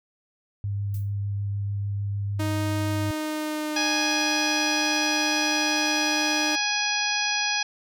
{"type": "tone with vibrato", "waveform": "sine", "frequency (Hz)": 100.8, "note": "G2", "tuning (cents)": 49, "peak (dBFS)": -25, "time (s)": [0.64, 3.11], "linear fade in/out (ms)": 0, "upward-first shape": "sine", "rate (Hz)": 6.7, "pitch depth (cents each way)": 9}
{"type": "noise with exponential decay", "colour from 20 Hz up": "violet", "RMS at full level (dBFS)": -41, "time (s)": [0.94, 1.13], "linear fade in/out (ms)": 2, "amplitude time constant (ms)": 40}
{"type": "tone with pitch glide", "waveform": "sawtooth", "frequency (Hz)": [311.1, 303.6], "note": ["D#4", "D#4"], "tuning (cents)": [0, -42], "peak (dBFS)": -23, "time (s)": [2.39, 6.56], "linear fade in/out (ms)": 10, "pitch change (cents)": -42, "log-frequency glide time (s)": [2.89, 3.83]}
{"type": "harmonic tone", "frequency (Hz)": 830.6, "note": "G#5", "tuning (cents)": 0, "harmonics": [1, 2, 3, 4, 5, 6, 7], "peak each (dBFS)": [-31, -30, -28, -32, -34, -30, -32], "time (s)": [3.76, 7.63], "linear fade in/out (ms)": 5}
{"effects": []}